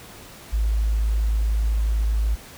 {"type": "tone", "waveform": "sine", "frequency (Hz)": 53.9, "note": "A1", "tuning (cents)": -35, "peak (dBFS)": -18, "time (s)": [0.52, 2.36], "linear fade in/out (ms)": 20, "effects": ["pink hiss -43 dBFS RMS until 2.57 s"]}